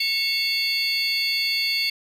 triangle tone cluster, 2192 / 2725 / 3449 / 4424 / 4641 Hz, C#7 / F7 / A7 / C#8 / D8, -20 / -43 / -35 / -4 / -21 cents, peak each -25 / -28 / -31 / -24 / -26 dBFS, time 0-1.9 s, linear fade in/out 5 ms, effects none

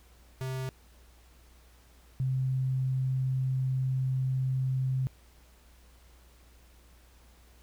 square / sine tone pair in turn, 130.81 / 130.81 Hz, C3 / C3, 0 / 0 cents, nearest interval unison, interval 0 cents, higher neither, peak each -33 / -26 dBFS, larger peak second, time 0.41-0.69 / 2.2-5.07 s, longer second, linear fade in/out 0 ms, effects added 60 Hz sine -56 dBFS peak until 7.62 s + pink hiss -62 dBFS RMS until 7.62 s

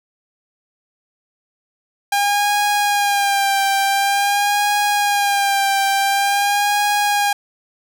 sawtooth tone with vibrato, 805 Hz, G5, 46 cents sharp, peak -11 dBFS, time 2.12-7.33 s, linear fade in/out 5 ms, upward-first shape sine, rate 0.47 Hz, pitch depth 40 cents each way, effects none

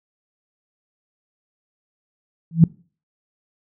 sine tone with exponential growth, 164.81 Hz, E3, in tune, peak -3 dBFS, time 2.51-2.64 s, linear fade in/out 2 ms, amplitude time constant 28 ms, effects noise-tail reverb RT60 0.4 s tail -23 dB re dry

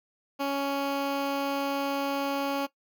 15% pulse tone with notch filter, 278.5 Hz, C#4, 8 cents sharp, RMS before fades -29 dBFS, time 0.39-2.67 s, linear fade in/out 20 ms, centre 8300 Hz, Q 0.85, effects noise-tail reverb RT60 0.1 s tail -17 dB re dry

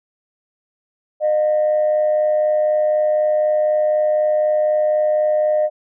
sine tone pair together, 610 / 714 Hz, D#5 / F5, -34 / +38 cents, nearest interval minor third, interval 272 cents, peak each -13 / -24 dBFS, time 1.2-5.7 s, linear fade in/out 50 ms, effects tanh soft clip ceiling -9 dBFS

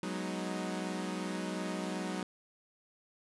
sawtooth chord, G# minor seventh, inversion third, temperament equal, 185 / 207.7 / 246.9 / 311.1 Hz, F#3 / G#3 / B3 / D#4, 0 / 0 / 0 / 0 cents, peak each -34 / -38 / -40 / -37 dBFS, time 0.03-2.23 s, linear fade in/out 2 ms, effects resampled to 24000 Hz

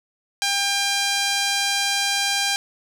sawtooth tone with band-pass filter, 799 Hz, G5, 33 cents sharp, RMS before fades -22 dBFS, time 0.42-2.56 s, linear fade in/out 0 ms, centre 4900 Hz, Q 0.9, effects none

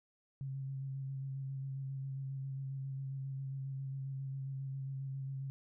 sine tone with vibrato, 135.2 Hz, C#3, 43 cents flat, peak -38 dBFS, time 0.41-5.5 s, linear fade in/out 0 ms, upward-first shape square, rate 7.4 Hz, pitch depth 16 cents each way, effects none

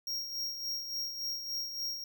square tone with tremolo, 5588 Hz, F8, in tune, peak -33 dBFS, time 0.07-2.04 s, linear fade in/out 2 ms, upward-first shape sine, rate 3.5 Hz, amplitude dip 55%, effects none

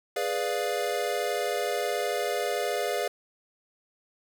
square chord, G# diminished seventh, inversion none, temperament equal, 415.3 / 493.9 / 587.3 / 698.5 Hz, G#4 / B4 / D5 / F5, 0 / 0 / 0 / 0 cents, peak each -33 dBFS, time 0.16-3.08 s, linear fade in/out 5 ms, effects none

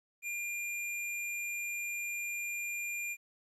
square tone, 2400 Hz, D7, 37 cents sharp, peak -36 dBFS, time 0.22-3.17 s, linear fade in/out 50 ms, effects resampled to 32000 Hz + 12-bit

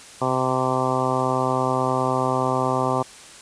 harmonic tone, 129.3 Hz, C3, 20 cents flat, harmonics 1 / 2 / 3 / 4 / 5 / 6 / 7 / 8 / 9, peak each -28 / -28 / -28 / -28 / -28 / -28 / -28 / -28 / -28 dBFS, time 0.21-3.03 s, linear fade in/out 10 ms, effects white hiss -43 dBFS RMS until 3.41 s + resampled to 22050 Hz

